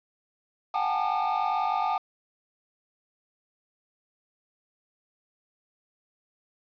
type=tone cluster; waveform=triangle; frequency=730 / 777 / 835 / 885 / 1212 Hz; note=F#5 / G5 / G#5 / A5 / D#6; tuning=-24 / -16 / +9 / +10 / -46 cents; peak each=-29 dBFS; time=0.74-1.98 s; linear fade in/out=5 ms; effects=resampled to 11025 Hz + 8-bit